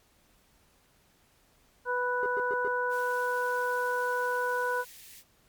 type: harmonic tone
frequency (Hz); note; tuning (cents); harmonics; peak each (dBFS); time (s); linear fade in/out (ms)
493.9; B4; 0; 1 / 2 / 3; -31 / -31 / -31; 1.85-4.85; 50
type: tone bursts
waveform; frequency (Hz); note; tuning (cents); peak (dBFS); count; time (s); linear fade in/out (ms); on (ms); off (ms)
triangle; 415.3; G#4; 0; -30; 4; 2.23-2.676; 0; 29; 110
type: high-pass noise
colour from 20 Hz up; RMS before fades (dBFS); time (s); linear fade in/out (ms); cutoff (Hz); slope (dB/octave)
white; -50; 2.89-5.24; 50; 1700; 96
effects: pink hiss -65 dBFS RMS until 5.48 s + MP3 96 kbps